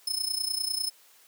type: tone with amplitude modulation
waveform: sawtooth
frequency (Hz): 5210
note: E8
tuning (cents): -21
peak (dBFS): -22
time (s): 0.07-0.9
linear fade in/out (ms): 5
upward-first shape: sine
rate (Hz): 30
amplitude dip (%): 80
effects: white hiss -58 dBFS RMS until 1.27 s + high-pass 400 Hz 12 dB/octave